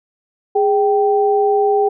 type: tone pair together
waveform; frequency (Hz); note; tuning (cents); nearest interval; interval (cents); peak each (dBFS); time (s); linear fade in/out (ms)
sine; 413.2 / 780; G#4 / G5; -9 / -9; major seventh; 1100; -13 / -16; 0.55-1.89; 10
effects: none